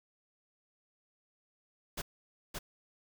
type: noise with echo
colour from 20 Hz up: pink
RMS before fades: -38 dBFS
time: 1.97-2.02 s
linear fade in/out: 10 ms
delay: 570 ms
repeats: 1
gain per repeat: -2 dB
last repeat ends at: 2.59 s
effects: none